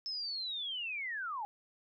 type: linear sweep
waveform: sine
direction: down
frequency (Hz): 5274 to 792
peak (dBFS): -36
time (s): 0.06-1.45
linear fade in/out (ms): 0
effects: none